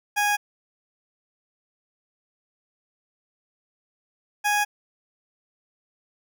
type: tone pair in turn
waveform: 20% pulse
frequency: 826 / 829.1 Hz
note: G#5 / G#5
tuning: -10 / -3 cents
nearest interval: unison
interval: 7 cents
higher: second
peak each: -15 dBFS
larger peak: neither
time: 0.16-0.37 / 4.44-4.65 s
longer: neither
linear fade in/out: 20 ms
effects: none